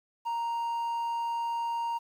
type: tone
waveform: triangle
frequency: 932.3 Hz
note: A#5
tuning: in tune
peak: -27 dBFS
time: 0.25-1.99 s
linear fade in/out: 20 ms
effects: 10-bit